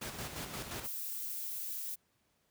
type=noise with tremolo; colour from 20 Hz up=pink; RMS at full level=-40 dBFS; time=0.01-0.87 s; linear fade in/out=10 ms; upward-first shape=square; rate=5.7 Hz; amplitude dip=45%
type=noise; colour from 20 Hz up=violet; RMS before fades=-40 dBFS; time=0.83-1.96 s; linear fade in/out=20 ms
effects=pink hiss -75 dBFS RMS until 2.5 s + high-pass 60 Hz 12 dB/octave